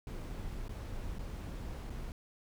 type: noise with dropouts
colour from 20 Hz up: brown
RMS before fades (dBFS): -41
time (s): 0.07-2.12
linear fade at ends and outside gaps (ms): 1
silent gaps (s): 0.682-0.693 / 1.185-1.192 / 1.898-1.902
effects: none